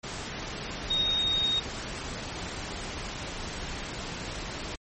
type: tone in noise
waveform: sine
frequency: 3729 Hz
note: A#7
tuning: in tune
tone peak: -24 dBFS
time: 0.9-1.6 s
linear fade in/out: 10 ms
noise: pink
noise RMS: -36 dBFS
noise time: 0.03-4.76 s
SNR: +9 dB
effects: MP3 32 kbps